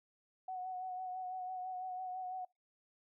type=tone with vibrato; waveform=sine; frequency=740 Hz; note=F#5; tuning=in tune; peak=-39 dBFS; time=0.48-2.45 s; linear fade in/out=5 ms; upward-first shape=sine; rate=6 Hz; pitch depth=26 cents each way; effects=noise-tail reverb RT60 0.2 s tail -25 dB re dry